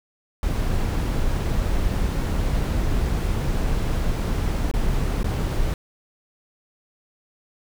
brown noise with dropouts, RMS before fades -22 dBFS, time 0.43-5.74 s, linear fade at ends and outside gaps 1 ms, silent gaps 4.714-4.738 / 5.231-5.243 s, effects none

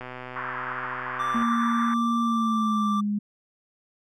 click train, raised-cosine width 0.5 ms, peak -22 dBFS, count 179, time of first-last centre 0.01-1.423 s, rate 126 Hz
pink band-pass noise, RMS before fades -33 dBFS, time 0.36-1.94 s, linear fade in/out 2 ms, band 990 to 1800 Hz, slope 48 dB/octave
triangle tone, 1175 Hz, D6, 1 cent sharp, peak -23 dBFS, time 1.19-3.01 s, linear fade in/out 10 ms
sine tone with pitch glide, 233.1 to 206.5 Hz, A#3 to G#3, 0 to -10 cents, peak -23 dBFS, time 1.34-3.19 s, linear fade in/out 10 ms, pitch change -210 cents, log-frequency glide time 2.22-2.96 s
effects none

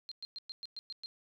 sine tone bursts, 4183 Hz, C8, 1 cent flat, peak -40 dBFS, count 8, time 0.09-1.06 s, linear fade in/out 0 ms, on 25 ms, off 110 ms, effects none

